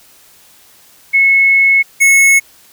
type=tone pair in turn; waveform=sine / square; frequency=2190 / 2190 Hz; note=C#7 / C#7; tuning=-22 / -22 cents; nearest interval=unison; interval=0 cents; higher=neither; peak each=-6 dBFS; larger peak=neither; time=1.13-1.83 / 2-2.4 s; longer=first; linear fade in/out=20 ms; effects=white hiss -45 dBFS RMS until 2.72 s